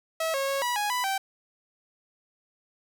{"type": "tone with pitch steps", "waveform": "sawtooth", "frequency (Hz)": [647, 546, 550, 974, 830, 992, 777], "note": ["E5", "C#5", "C#5", "B5", "G#5", "B5", "G5"], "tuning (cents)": [-32, -26, -14, -24, -1, 7, -16], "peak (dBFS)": -22, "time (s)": [0.2, 1.18], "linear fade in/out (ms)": 5, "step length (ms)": 140, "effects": []}